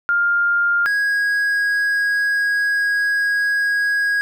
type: tone pair in turn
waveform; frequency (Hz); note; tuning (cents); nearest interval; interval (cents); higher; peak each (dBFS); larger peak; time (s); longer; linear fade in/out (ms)
sine / triangle; 1403 / 1649.6; F6 / G#6; +8 / -12; minor third; 280; second; -14 / -14; neither; 0.09-0.86 / 0.86-4.21; second; 0
effects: none